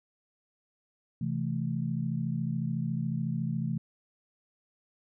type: chord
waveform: sine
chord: A minor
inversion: first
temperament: equal with one note detuned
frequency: 130.81 / 164.81 / 218.7 Hz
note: C3 / E3 / A3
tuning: 0 / 0 / -10 cents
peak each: -33 / -32 / -34 dBFS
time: 1.21-3.78 s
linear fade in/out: 5 ms
effects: none

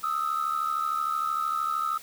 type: tone pair together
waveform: sine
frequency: 1244.5 / 1317.6 Hz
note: D#6 / E6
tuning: 0 / -1 cents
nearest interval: minor second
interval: 99 cents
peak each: -27 dBFS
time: 0.03-1.98 s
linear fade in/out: 10 ms
effects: tanh soft clip ceiling -20 dBFS + white hiss -47 dBFS RMS until 2.02 s

